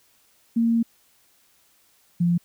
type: tone pair in turn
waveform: sine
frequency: 230.7 / 172.83 Hz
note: A#3 / F3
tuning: -18 / -18 cents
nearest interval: perfect fourth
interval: 500 cents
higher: first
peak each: -17 dBFS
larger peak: neither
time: 0.56-0.83 / 2.2-2.38 s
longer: first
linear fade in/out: 10 ms
effects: white hiss -61 dBFS RMS until 2.44 s